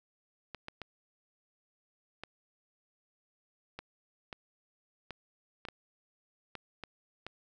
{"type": "clicks", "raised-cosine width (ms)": 0.3, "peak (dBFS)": -25, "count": 12, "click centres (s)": [0.547, 0.684, 0.817, 2.236, 3.79, 4.328, 5.107, 5.652, 5.686, 6.553, 6.837, 7.266], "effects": []}